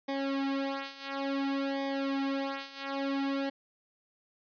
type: tone with flanger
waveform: sawtooth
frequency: 274.4 Hz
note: C#4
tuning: 17 cents flat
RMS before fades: -33 dBFS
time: 0.08-3.5 s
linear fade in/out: 10 ms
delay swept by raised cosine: 0.71 to 3.61 ms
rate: 0.57 Hz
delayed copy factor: -0.95
effects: resampled to 11025 Hz